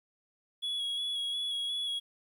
triangle tone with vibrato, 3355 Hz, G#7, 17 cents sharp, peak -30 dBFS, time 0.62-2 s, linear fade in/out 20 ms, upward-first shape square, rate 2.8 Hz, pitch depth 17 cents each way, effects 11-bit

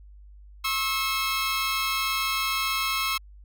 15% pulse tone pair together, 1082 / 1303.7 Hz, C#6 / E6, -42 / -20 cents, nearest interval minor third, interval 322 cents, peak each -21 dBFS, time 0.64-3.18 s, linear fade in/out 10 ms, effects added 50 Hz sine -45 dBFS peak until 3.44 s

